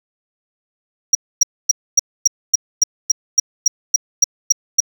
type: tone bursts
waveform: triangle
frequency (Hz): 5690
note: F8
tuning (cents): +31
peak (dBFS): -6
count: 14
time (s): 1.13-4.804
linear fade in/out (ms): 5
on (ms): 21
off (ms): 260
effects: none